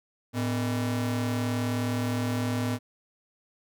45% pulse ring-modulated tone, 179.8 Hz, F#3, 49 cents flat, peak -23 dBFS, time 0.33-2.79 s, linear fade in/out 50 ms, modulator 70.2 Hz, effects none

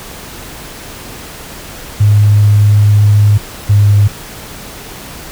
sine tone pair in turn, 103.83 / 102.4 Hz, G#2 / G#2, 0 / -24 cents, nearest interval unison, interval 24 cents, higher first, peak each -4 dBFS, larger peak neither, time 2-3.38 / 3.69-4.08 s, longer first, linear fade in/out 10 ms, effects pink hiss -29 dBFS RMS until 5.31 s

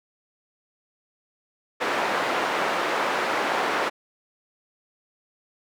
white band-pass noise, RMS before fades -25 dBFS, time 1.8-3.9 s, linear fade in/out 20 ms, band 360 to 1400 Hz, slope 12 dB/octave, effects none

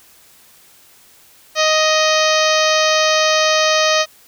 harmonic tone with a mistuned harmonic, 624 Hz, D#5, 5 cents sharp, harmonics 1 / 2 / 3 / 4 / 5 / 6 / 7 / 8 / 9 / 10, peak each -16 / -19 / -21 / -22 / -23 / -24 / -24 / -25 / -26 / -26 dBFS, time 1.55-4.06 s, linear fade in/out 50 ms, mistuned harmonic 6, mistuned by +21 cents, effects white hiss -48 dBFS RMS until 4.27 s

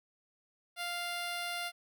10% pulse tone, 698.5 Hz, F5, in tune, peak -27 dBFS, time 0.76-1.72 s, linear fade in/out 50 ms, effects none

